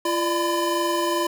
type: tone cluster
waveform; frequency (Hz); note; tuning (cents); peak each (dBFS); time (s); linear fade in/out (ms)
square; 343.1 / 594 / 1007; F4 / D5 / B5; -31 / +20 / +33; -25 / -28 / -26; 0.05-1.27; 5
effects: none